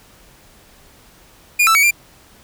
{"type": "tone with pitch steps", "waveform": "45% pulse", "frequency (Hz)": [2428, 1323, 2255, 2379], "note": ["D#7", "E6", "C#7", "D7"], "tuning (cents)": [-43, 6, 29, 22], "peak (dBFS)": -10, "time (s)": [1.59, 1.91], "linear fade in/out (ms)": 10, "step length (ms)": 80, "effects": ["pink hiss -48 dBFS RMS until 2.43 s"]}